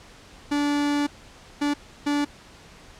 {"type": "tone bursts at uneven times", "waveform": "45% pulse", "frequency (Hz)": 290, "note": "D4", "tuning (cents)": -22, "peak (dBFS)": -21, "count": 3, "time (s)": [[0.51, 1.07], [1.61, 1.74], [2.06, 2.25]], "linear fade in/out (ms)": 10, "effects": ["pink hiss -48 dBFS RMS until 2.99 s", "low-pass 7000 Hz 12 dB/octave"]}